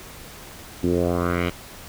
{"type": "tone with low-pass filter sweep", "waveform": "10% pulse", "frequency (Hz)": 87.31, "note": "F2", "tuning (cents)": 0, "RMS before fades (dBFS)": -22, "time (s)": [0.83, 1.5], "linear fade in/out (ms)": 10, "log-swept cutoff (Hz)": [290, 3000], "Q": 2.5, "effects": ["pink hiss -41 dBFS RMS until 1.88 s"]}